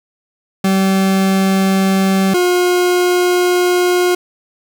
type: tone pair in turn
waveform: 40% pulse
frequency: 192.2 / 358.2 Hz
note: G3 / F4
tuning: -34 / +44 cents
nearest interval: major seventh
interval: 1078 cents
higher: second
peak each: -10 dBFS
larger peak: neither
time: 0.64-2.34 / 2.34-4.15 s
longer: second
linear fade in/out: 5 ms
effects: 8-bit